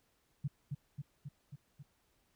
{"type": "tone with echo", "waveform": "sine", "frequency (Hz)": 142.3, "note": "C#3", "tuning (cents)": 46, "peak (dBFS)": -32, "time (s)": [0.44, 0.48], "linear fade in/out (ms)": 10, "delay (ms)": 270, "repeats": 5, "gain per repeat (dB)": -3, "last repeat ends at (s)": 1.83, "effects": ["pink hiss -75 dBFS RMS until 2.35 s"]}